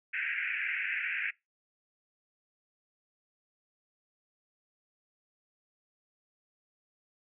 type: band-pass noise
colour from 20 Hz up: white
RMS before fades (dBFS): -34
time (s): 0.13-1.31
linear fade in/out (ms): 10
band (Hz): 1500 to 2600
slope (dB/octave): 96
effects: noise-tail reverb RT60 0.2 s tail -22 dB re dry